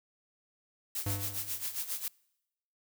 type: noise with tremolo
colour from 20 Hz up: blue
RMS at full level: -34 dBFS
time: 0.95-2.08 s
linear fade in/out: 2 ms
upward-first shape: sine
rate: 7.4 Hz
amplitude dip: 75%
type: tone with exponential decay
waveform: square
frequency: 100 Hz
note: G2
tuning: 35 cents sharp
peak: -31 dBFS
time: 1.06-1.8 s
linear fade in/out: 5 ms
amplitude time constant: 160 ms
effects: noise-tail reverb RT60 0.9 s tail -26 dB re dry